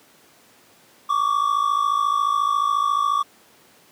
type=tone pair together; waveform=triangle; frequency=1120.8 / 1175 Hz; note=C#6 / D6; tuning=+19 / +1 cents; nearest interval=minor second; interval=82 cents; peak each=-19 dBFS; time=1.09-3.23 s; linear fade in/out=10 ms; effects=pink hiss -53 dBFS RMS until 3.91 s + high-pass 200 Hz 12 dB/octave